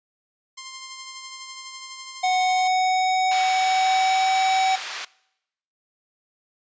5% pulse tone with tremolo, 1052 Hz, C6, 9 cents sharp, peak -21 dBFS, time 0.57-2.68 s, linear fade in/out 10 ms, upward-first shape sine, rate 12 Hz, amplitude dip 35%
square tone with pitch glide, 740 to 760.8 Hz, F#5 to F#5, 0 to +48 cents, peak -19 dBFS, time 2.23-4.76 s, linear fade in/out 10 ms, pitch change +48 cents, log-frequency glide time 2.38-4.33 s
white band-pass noise, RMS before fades -33 dBFS, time 3.31-5.05 s, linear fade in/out 5 ms, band 910 to 3900 Hz, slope 12 dB/octave
effects noise-tail reverb RT60 0.8 s tail -22 dB re dry + resampled to 16000 Hz

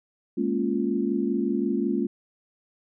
sine chord, Bb minor seventh, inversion third, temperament equal, 207.7 / 233.1 / 277.2 / 349.2 Hz, Ab3 / Bb3 / Db4 / F4, 0 / 0 / 0 / 0 cents, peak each -28 dBFS, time 0.37-2.07 s, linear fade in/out 10 ms, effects none

